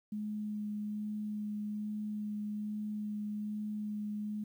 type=tone with vibrato; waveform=sine; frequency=210.2 Hz; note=G#3; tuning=21 cents sharp; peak=-35 dBFS; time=0.12-4.44 s; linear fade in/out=5 ms; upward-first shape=sine; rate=1.2 Hz; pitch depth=9 cents each way; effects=11-bit